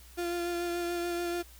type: tone with vibrato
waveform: 35% pulse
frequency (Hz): 346.9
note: F4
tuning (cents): -12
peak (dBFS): -29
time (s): 0.17-1.43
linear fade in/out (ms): 20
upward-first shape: sine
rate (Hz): 6.9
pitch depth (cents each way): 16
effects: added 60 Hz sine -52 dBFS peak until 1.59 s + white hiss -56 dBFS RMS until 1.59 s